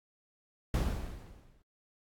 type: noise with exponential decay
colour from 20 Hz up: brown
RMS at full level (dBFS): -26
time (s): 0.74-1.62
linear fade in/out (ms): 2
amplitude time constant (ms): 190
effects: AAC 64 kbps